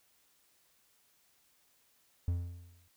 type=tone with exponential decay; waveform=triangle; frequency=87 Hz; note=F2; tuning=6 cents flat; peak=-25 dBFS; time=2.28-2.88 s; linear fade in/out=0 ms; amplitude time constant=130 ms; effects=white hiss -70 dBFS RMS until 2.96 s